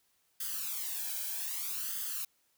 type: noise with flanger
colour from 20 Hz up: blue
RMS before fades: -37 dBFS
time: 0.4-2.25 s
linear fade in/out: 5 ms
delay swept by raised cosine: 0.62 to 1.27 ms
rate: 0.63 Hz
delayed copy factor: +0.75
effects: white hiss -73 dBFS RMS until 2.57 s